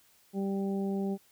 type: harmonic tone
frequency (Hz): 196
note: G3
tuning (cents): 0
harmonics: 1 / 2 / 3 / 4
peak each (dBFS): -30 / -35 / -45 / -44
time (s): 0.33-1.18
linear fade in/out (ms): 50
effects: white hiss -64 dBFS RMS until 1.31 s